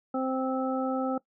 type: harmonic tone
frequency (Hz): 261.6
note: C4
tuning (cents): 0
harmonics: 1 / 2 / 3 / 5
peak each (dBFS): -29 / -32 / -34 / -36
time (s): 0.14-1.18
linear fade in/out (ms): 5
effects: noise-tail reverb RT60 0.1 s tail -20 dB re dry